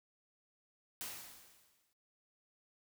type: noise with exponential decay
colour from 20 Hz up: white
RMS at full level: -42 dBFS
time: 1.01-1.93 s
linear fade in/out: 0 ms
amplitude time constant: 200 ms
effects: noise-tail reverb RT60 0.1 s tail -18 dB re dry